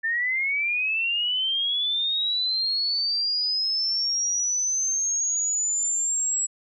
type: linear sweep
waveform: sine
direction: up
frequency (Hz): 1780 to 7760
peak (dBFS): -22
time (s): 0.03-6.47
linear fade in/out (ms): 20
effects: none